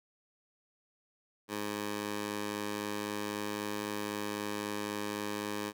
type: tone with high-pass filter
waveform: 15% pulse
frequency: 103.83 Hz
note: G#2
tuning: in tune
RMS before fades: -37 dBFS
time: 1.48-5.73 s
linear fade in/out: 50 ms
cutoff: 280 Hz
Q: 0.57
effects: none